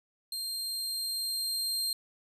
sawtooth tone with level ramp, 4186 Hz, C8, in tune, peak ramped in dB -31 to -26 dBFS, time 0.32-1.93 s, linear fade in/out 2 ms, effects resampled to 32000 Hz

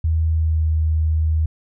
sine tone with pitch glide, 80.2 to 78.87 Hz, E2 to D#2, -47 to +24 cents, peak -15 dBFS, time 0.04-1.46 s, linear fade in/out 5 ms, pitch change -29 cents, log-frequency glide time 0.28-0.68 s, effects none

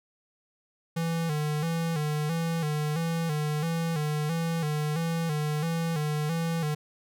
square tone with vibrato, 158 Hz, D#3, 27 cents sharp, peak -27 dBFS, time 0.96-6.75 s, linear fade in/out 10 ms, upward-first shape square, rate 1.5 Hz, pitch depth 84 cents each way, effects none

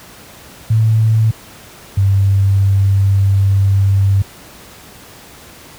sine tone pair in turn, 110.6 / 98.14 Hz, A2 / G2, +9 / +2 cents, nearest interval major second, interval 207 cents, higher first, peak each -8 dBFS, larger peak neither, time 0.7-1.31 / 1.97-4.22 s, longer second, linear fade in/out 5 ms, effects pink hiss -38 dBFS RMS until 5.78 s + high-pass 60 Hz 12 dB/octave

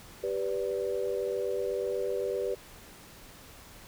sine chord, G major, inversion none, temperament equal with one note detuned, 392 / 493.9 / 581.9 Hz, G4 / B4 / D5, 0 / 0 / -16 cents, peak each -32 / -32 / -36 dBFS, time 0.23-2.55 s, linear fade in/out 10 ms, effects pink hiss -51 dBFS RMS until 3.87 s

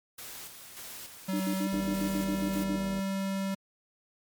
white noise with tremolo, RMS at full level -43 dBFS, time 0.18-2.64 s, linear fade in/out 5 ms, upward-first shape square, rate 1.7 Hz, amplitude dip 45%
square tone with pitch glide, 190 to 194.22 Hz, F#3 to G3, +46 to -16 cents, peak -30 dBFS, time 1.28-3.55 s, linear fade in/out 10 ms, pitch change +38 cents, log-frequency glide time 1.57-1.68 s
sine tone bursts, 298.8 Hz, D4, 30 cents sharp, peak -30 dBFS, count 11, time 1.33-2.761 s, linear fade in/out 5 ms, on 71 ms, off 65 ms
click train, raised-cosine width 2 ms, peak -29 dBFS, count 103, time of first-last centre 1.73-2.992 s, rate 80.8 Hz
effects MP3 96 kbps

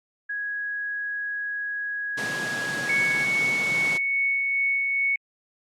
sine tone, 1661.2 Hz, G#6, in tune, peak -27 dBFS, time 0.29-3.25 s, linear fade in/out 10 ms
pink high-pass noise, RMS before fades -33 dBFS, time 2.17-3.98 s, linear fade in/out 10 ms, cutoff 120 Hz, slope 96 dB/octave
sine tone with tremolo, 2217 Hz, C#7, in tune, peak -20 dBFS, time 2.89-5.16 s, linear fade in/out 5 ms, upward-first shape sine, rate 2.4 Hz, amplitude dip 25%
effects low-pass 8000 Hz 12 dB/octave + Opus 48 kbps

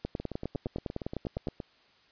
two click trains, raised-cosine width 2 ms, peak -23 / -19 dBFS, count 13 / 15, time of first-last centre 0.2-1.602 / 0.05-1.471 s, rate 8.56 / 9.85 Hz, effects white hiss -63 dBFS RMS until 2.11 s + resampled to 11025 Hz

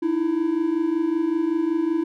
triangle tone pair together, 306.6 / 331.9 Hz, D#4 / E4, -25 / +12 cents, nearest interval minor second, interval 137 cents, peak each -23 / -19 dBFS, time 0.02-2.04 s, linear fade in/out 10 ms, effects none

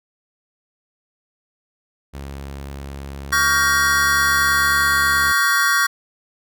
sawtooth tone, 69.3 Hz, C#2, in tune, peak -26 dBFS, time 2.13-5.33 s, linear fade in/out 20 ms
square chord, G half-diminished seventh, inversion second, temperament just, 1128.9 / 1411.2 / 1568 / 1881.6 Hz, Db6 / F6 / G6 / Bb6, +31 / +18 / 0 / +16 cents, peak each -21 dBFS, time 3.32-5.87 s, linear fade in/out 10 ms
effects none

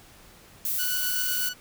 violet noise, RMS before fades -28 dBFS, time 0.65-1.49 s, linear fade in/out 2 ms
15% pulse tone with tremolo, 1480 Hz, F#6, in tune, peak -23 dBFS, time 0.78-1.54 s, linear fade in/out 20 ms, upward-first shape square, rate 7.9 Hz, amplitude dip 25%
effects pink hiss -52 dBFS RMS until 1.6 s

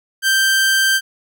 sawtooth tone, 1568 Hz, G6, in tune, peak -9 dBFS, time 0.22-1.01 s, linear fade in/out 50 ms, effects none

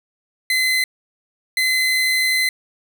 30% pulse tone pair in turn, 2043 / 2043 Hz, C7 / C7, -42 / -42 cents, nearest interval unison, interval 0 cents, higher neither, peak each -13 dBFS, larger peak neither, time 0.5-0.84 / 1.57-2.49 s, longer second, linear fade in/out 2 ms, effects none

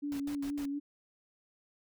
sine tone with vibrato, 284.6 Hz, C#4, 46 cents sharp, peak -33 dBFS, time 0.02-0.8 s, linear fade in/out 20 ms, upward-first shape sine, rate 4.2 Hz, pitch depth 34 cents each way
pink noise bursts, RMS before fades -48 dBFS, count 4, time 0.12-0.654 s, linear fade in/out 0 ms, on 78 ms, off 74 ms
effects none

